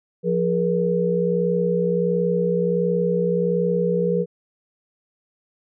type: tone cluster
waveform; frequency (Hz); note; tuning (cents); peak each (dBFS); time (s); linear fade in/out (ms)
sine; 175.6 / 417.4 / 478.8; F3 / G#4 / A#4; +10 / +9 / +46; -22 / -24 / -21; 0.23-4.26; 50
effects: none